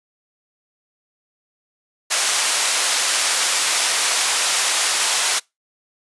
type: band-pass noise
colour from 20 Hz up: white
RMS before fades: -19 dBFS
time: 2.1-5.4 s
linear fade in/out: 20 ms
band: 670 to 9300 Hz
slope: 12 dB/octave
effects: noise-tail reverb RT60 0.2 s tail -25 dB re dry + resampled to 24000 Hz